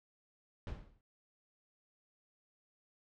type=noise with exponential decay; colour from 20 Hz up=brown; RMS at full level=-36 dBFS; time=0.67-1.01 s; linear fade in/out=1 ms; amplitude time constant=72 ms; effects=low-pass 4000 Hz 12 dB/octave